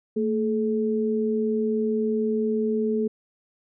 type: tone pair together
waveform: sine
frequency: 224.1 / 428.5 Hz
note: A3 / A4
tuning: +32 / -46 cents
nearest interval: major seventh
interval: 1122 cents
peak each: -24 dBFS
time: 0.16-3.08 s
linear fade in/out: 10 ms
effects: none